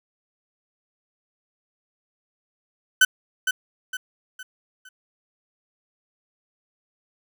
35% pulse tone with echo, 1513 Hz, F#6, 38 cents sharp, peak -10 dBFS, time 3.01-3.05 s, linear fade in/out 5 ms, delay 460 ms, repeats 4, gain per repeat -8 dB, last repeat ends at 4.89 s, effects none

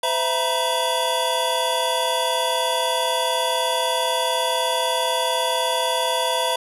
square tone cluster, 513 / 662 / 934 / 974 / 3430 Hz, C5 / E5 / A#5 / B5 / A7, -34 / +7 / +3 / -24 / -45 cents, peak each -27 dBFS, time 0.03-6.56 s, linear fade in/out 5 ms, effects resampled to 32000 Hz + 8-bit

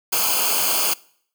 white noise with comb filter, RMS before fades -20 dBFS, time 0.12-0.94 s, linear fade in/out 10 ms, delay 0.53 ms, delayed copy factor -0.9, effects noise-tail reverb RT60 0.6 s tail -23 dB re dry

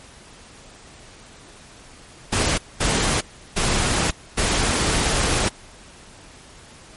pink noise bursts at uneven times, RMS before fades -20 dBFS, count 4, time 2.32-2.58 / 2.8-3.21 / 3.56-4.11 / 4.37-5.49 s, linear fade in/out 10 ms, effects pink hiss -45 dBFS RMS until 6.96 s + MP3 48 kbps

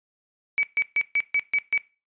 sine tone bursts, 2284 Hz, D7, 49 cents flat, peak -19 dBFS, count 7, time 0.58-1.777 s, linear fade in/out 0 ms, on 51 ms, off 140 ms, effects noise-tail reverb RT60 0.3 s tail -19 dB re dry + resampled to 8000 Hz

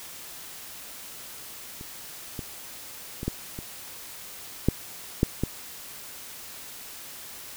clicks, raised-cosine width 3 ms, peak -27 / -20 / -20 / -13 / -22 / -6 / -6 / -11 dBFS, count 8, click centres 1.811 / 2.392 / 3.231 / 3.28 / 3.589 / 4.686 / 5.231 / 5.436 s, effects white hiss -42 dBFS RMS until 7.56 s

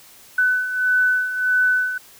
sine beating tone pair, 1500 / 1501.6 Hz, F#6 / F#6, +23 / +25 cents, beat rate 1.6 Hz, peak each -23 / -17 dBFS, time 0.38-1.98 s, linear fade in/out 5 ms, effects white hiss -47 dBFS RMS until 2.19 s

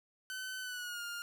sawtooth tone with pitch glide, 1520 to 1410 Hz, F#6 to F6, +46 to +16 cents, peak -36 dBFS, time 0.3-1.22 s, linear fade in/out 0 ms, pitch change -130 cents, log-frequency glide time 0.6-1.04 s, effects none

